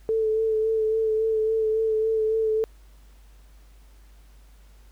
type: tone with vibrato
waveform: sine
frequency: 440 Hz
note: A4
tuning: in tune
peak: -20 dBFS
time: 0.09-2.64 s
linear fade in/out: 0 ms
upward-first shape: sine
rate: 3.6 Hz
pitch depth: 23 cents each way
effects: added 50 Hz sine -48 dBFS peak until 4.91 s + pink hiss -61 dBFS RMS until 4.91 s